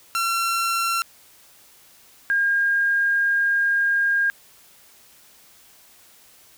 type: tone pair in turn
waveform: sawtooth / sine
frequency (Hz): 1359 / 1616.1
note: F6 / G#6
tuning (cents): -48 / -48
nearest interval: minor third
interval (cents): 300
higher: second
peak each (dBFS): -17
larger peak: neither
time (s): 0.15-1.02 / 2.3-4.3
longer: second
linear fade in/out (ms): 0
effects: white hiss -52 dBFS RMS until 6.57 s